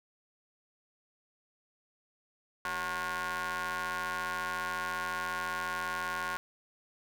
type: ring-modulated tone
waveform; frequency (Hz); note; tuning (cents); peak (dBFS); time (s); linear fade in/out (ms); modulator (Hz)
sawtooth; 174.3; F3; -3; -26; 2.65-6.37; 0; 1260
effects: none